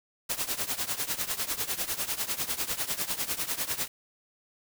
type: noise with tremolo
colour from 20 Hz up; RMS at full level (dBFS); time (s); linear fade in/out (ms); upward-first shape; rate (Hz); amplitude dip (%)
white; -28; 0.29-3.88; 10; triangle; 10; 90
effects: none